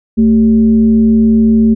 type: tone with frequency modulation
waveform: sine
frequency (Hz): 223.1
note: A3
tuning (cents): +24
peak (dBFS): -5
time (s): 0.17-1.75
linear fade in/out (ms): 20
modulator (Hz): 166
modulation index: 0.38
effects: none